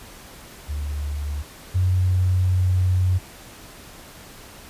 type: tone pair in turn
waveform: sine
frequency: 72.9 / 91.85 Hz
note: D2 / F#2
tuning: -12 / -12 cents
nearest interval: major third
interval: 400 cents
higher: second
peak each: -24 / -16 dBFS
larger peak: second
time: 0.68-1.43 / 1.74-3.19 s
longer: second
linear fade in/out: 20 ms
effects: pink hiss -43 dBFS RMS until 4.69 s + resampled to 32000 Hz